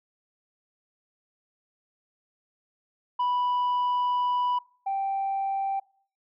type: tone pair in turn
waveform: sine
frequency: 986 / 782.6 Hz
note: B5 / G5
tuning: -3 / -3 cents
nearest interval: major third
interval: 400 cents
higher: first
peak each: -20 / -24 dBFS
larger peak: first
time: 3.19-4.59 / 4.86-5.8 s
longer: first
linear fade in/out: 10 ms
effects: noise-tail reverb RT60 0.5 s tail -23 dB re dry + tanh soft clip ceiling -22 dBFS